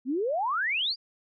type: exponential sweep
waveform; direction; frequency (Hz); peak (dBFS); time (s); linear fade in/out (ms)
sine; up; 239.3 to 4978; -25; 0.05-0.96; 50
effects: none